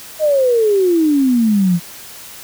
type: exponential sweep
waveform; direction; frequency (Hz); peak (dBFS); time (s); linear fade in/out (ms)
sine; down; 634 to 167.5; -10; 0.19-1.8; 50
effects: white hiss -35 dBFS RMS until 2.43 s